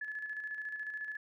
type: tone with tremolo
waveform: sine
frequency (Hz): 1716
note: A6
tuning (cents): -44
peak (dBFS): -36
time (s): 0.01-1.17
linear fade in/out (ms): 5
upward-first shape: square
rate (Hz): 14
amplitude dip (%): 45
effects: none